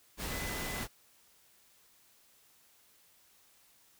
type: tone in noise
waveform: sine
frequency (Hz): 2010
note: B6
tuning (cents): +30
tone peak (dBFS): -43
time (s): 0.28-0.85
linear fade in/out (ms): 50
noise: pink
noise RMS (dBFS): -38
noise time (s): 0.17-0.88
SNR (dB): -8
effects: white hiss -65 dBFS RMS until 3.99 s